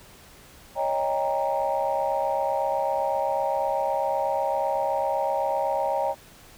sine chord, Eb dominant seventh, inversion third, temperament equal with one note detuned, 554.4 / 622.3 / 796.3 / 932.3 Hz, Db5 / Eb5 / G5 / Bb5, 0 / 0 / +27 / 0 cents, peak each -27 / -28 / -27 / -28 dBFS, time 0.75-6.15 s, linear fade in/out 50 ms, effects tanh soft clip ceiling -14 dBFS + pink hiss -50 dBFS RMS until 6.57 s

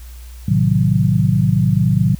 sine chord, A diminished seventh, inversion none, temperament equal, 110 / 130.81 / 155.56 / 185 Hz, A2 / C3 / Eb3 / Gb3, 0 / 0 / 0 / 0 cents, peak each -17 dBFS, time 0.48-2.15 s, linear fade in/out 5 ms, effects added 60 Hz sine -32 dBFS peak until 2.19 s + white hiss -46 dBFS RMS until 2.19 s

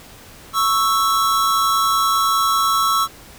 square tone pair together, 1108.7 / 1318.5 Hz, C#6 / E6, 0 / 0 cents, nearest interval minor third, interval 300 cents, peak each -19 / -18 dBFS, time 0.53-3.08 s, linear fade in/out 50 ms, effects pink hiss -42 dBFS RMS until 3.38 s

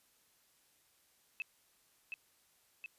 sine tone with echo, 2610 Hz, E7, 18 cents flat, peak -36 dBFS, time 1.4-1.42 s, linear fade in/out 0 ms, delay 720 ms, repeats 2, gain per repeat -3 dB, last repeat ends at 2.86 s, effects white hiss -71 dBFS RMS until 2.98 s + resampled to 32000 Hz

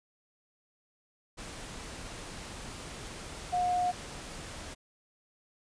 sine tone in noise, 719 Hz, F#5, 50 cents flat, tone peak -26 dBFS, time 3.52-3.92 s, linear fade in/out 20 ms, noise pink, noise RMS -43 dBFS, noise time 1.37-4.75 s, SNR +14 dB, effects resampled to 22050 Hz

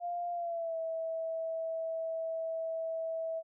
sine tone with pitch glide, 698.5 to 651.7 Hz, F5 to E5, 0 to -20 cents, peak -33 dBFS, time 0-3.43 s, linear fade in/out 50 ms, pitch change -120 cents, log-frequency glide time 0.32-0.77 s, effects none

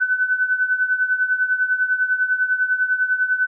sine tone with tremolo, 1507 Hz, F#6, 31 cents sharp, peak -13 dBFS, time 0-3.47 s, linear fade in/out 20 ms, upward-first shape triangle, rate 10 Hz, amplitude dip 80%, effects none

